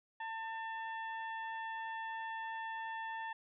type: harmonic tone with a mistuned harmonic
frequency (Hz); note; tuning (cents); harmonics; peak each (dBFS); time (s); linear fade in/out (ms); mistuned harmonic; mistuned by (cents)
897; A5; +33; 1 / 2 / 3 / 4; -41 / -44 / -56 / -58; 0.2-3.33; 5; 4; -90
effects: none